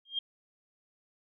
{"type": "tone with exponential growth", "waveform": "sine", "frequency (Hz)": 3212, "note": "G7", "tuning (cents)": 41, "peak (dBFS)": -26, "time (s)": [0.05, 0.19], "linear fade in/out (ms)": 5, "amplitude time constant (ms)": 30, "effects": []}